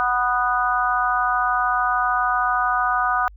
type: harmonic tone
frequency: 246.9 Hz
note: B3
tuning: in tune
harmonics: 3 / 4 / 5 / 6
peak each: -23 / -26 / -21 / -24 dBFS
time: 0-3.28 s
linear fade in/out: 0 ms
effects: added 50 Hz sine -41 dBFS peak until 3.36 s